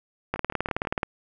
two click trains, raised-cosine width 0.5 ms, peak -22 / -10 dBFS, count 4 / 14, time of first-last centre 0.36-0.851 / 0.34-1.031 s, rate 6.11 / 18.8 Hz, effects none

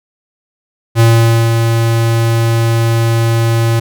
square tone with ADSR envelope, 114.9 Hz, A#2, 25 cents flat, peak -5 dBFS, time 0.95-3.8 s, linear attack 51 ms, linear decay 500 ms, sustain -5 dB, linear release 10 ms, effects none

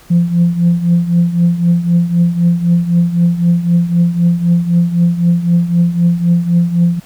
sine tone with tremolo, 172.2 Hz, F3, 24 cents flat, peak -4 dBFS, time 0.1-7 s, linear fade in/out 10 ms, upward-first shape triangle, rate 3.9 Hz, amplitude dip 80%, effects tanh soft clip ceiling -3 dBFS + pink hiss -43 dBFS RMS until 7.05 s

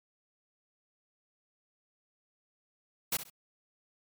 white noise with echo, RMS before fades -30 dBFS, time 3.12-3.17 s, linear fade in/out 5 ms, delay 65 ms, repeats 2, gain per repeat -12 dB, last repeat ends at 3.3 s, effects MP3 96 kbps

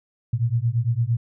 sine beating tone pair, 113 / 121.8 Hz, A2 / B2, +47 / -24 cents, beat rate 8.8 Hz, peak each -22 dBFS, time 0.33-1.17 s, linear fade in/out 5 ms, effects none

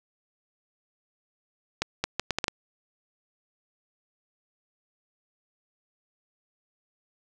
accelerating click train, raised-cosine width 0.2 ms, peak -8 dBFS, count 7, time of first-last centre 1.82-2.481 s, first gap 220 ms, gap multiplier 0.71, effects none

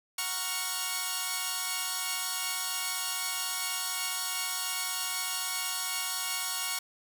5% pulse chord, Gb major seventh, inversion none, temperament equal, 740 / 932.3 / 1108.7 / 1396.9 Hz, Gb5 / Bb5 / Db6 / F6, 0 / 0 / 0 / 0 cents, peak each -27 / -27 / -22 / -25 dBFS, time 0.18-6.79 s, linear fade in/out 5 ms, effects none

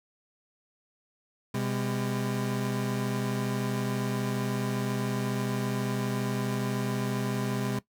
30% pulse tone pair together, 127 / 201.6 Hz, B2 / G3, +49 / +49 cents, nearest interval minor sixth, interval 800 cents, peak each -28 / -29 dBFS, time 1.54-7.79 s, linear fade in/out 5 ms, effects noise-tail reverb RT60 0.1 s tail -17 dB re dry

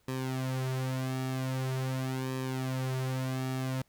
sawtooth tone with flanger, 130.5 Hz, C3, 4 cents flat, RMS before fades -33 dBFS, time 0.08-3.82 s, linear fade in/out 5 ms, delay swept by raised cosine 1.4 to 5.7 ms, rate 0.44 Hz, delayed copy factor -0.75, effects pink hiss -70 dBFS RMS until 3.88 s

